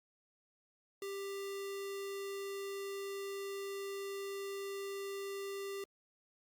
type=tone with notch filter; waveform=square; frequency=395.2 Hz; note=G4; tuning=14 cents sharp; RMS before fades=-42 dBFS; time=1.02-5.84 s; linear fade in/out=2 ms; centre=790 Hz; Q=0.99; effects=Opus 48 kbps